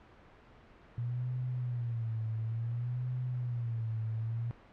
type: tone with vibrato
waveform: sine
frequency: 118.2 Hz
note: A#2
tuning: 24 cents sharp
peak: -32 dBFS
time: 0.98-4.51 s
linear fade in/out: 0 ms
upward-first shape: sine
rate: 0.57 Hz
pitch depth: 110 cents each way
effects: pink hiss -57 dBFS RMS until 4.72 s + low-pass 2000 Hz 12 dB/octave